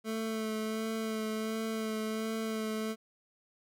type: tone with vibrato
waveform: 25% pulse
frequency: 220 Hz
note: A3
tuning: in tune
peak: -29 dBFS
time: 0.04-2.96 s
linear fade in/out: 50 ms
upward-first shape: sine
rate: 1.4 Hz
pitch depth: 19 cents each way
effects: none